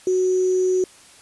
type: tone with sample-and-hold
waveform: sine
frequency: 370 Hz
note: F#4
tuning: in tune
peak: -16 dBFS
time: 0.07-0.84 s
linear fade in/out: 2 ms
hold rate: 6300 Hz
effects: white hiss -48 dBFS RMS until 1.21 s + resampled to 24000 Hz